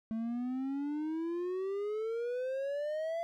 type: exponential sweep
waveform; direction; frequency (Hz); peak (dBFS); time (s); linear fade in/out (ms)
triangle; up; 220 to 681; -31; 0.11-3.23; 0
effects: none